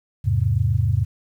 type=chord; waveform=sine; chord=E augmented; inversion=none; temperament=equal; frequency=82.41 / 103.83 / 130.81 Hz; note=E2 / G#2 / B#2; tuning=0 / 0 / 0 cents; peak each=-23 / -19 / -22 dBFS; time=0.24-1.05 s; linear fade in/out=20 ms; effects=9-bit